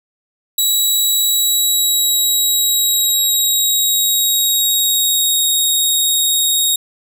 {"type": "tone with pitch glide", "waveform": "15% pulse", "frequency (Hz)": [3888, 3756], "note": ["B7", "A#7"], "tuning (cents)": [-28, 12], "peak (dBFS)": -6, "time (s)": [0.58, 6.76], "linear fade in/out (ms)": 5, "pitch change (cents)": -60, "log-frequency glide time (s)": [1.23, 5.43], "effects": []}